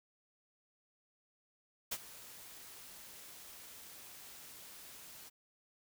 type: noise with ADSR envelope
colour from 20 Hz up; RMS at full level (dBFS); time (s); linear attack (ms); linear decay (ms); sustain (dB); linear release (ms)
white; -36; 1.91-5.3; 13; 49; -17; 22
effects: none